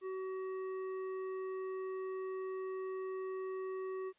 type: tone with hard clipping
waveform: sine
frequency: 377.6 Hz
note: F#4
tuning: 35 cents sharp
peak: -40 dBFS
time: 0.01-4.13 s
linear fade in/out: 50 ms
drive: 9 dB
effects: white hiss -73 dBFS RMS until 4.18 s + resampled to 8000 Hz